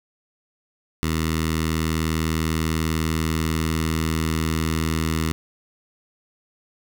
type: tone with notch filter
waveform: 10% pulse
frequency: 80.1 Hz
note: E2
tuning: 49 cents flat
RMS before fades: -23 dBFS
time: 1.03-5.32 s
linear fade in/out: 0 ms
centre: 580 Hz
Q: 0.73
effects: none